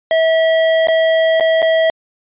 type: tone with dropouts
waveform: square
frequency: 648 Hz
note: E5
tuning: 30 cents flat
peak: -11 dBFS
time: 0.11-1.9 s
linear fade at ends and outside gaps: 1 ms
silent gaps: 0.872-0.884 / 1.399-1.407 / 1.62-1.626 s
effects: resampled to 8000 Hz